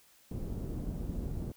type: low-pass noise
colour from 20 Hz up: pink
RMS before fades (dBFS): -37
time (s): 0.31-1.52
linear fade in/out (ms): 5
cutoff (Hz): 290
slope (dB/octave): 12
effects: white hiss -63 dBFS RMS until 1.56 s